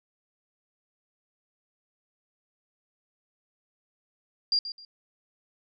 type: tone with echo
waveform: sine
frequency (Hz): 4784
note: D8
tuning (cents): +31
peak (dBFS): -21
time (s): 4.52-4.59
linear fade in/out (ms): 2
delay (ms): 130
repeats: 2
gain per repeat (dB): -12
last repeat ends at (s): 4.85
effects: none